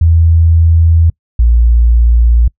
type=tone pair in turn; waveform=sine; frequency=82.41 / 58.27 Hz; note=E2 / A#1; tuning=0 / 0 cents; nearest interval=tritone; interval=600 cents; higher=first; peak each=-4 dBFS; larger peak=neither; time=0.01-1.1 / 1.39-2.48 s; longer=neither; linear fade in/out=5 ms; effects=noise-tail reverb RT60 0.1 s tail -26 dB re dry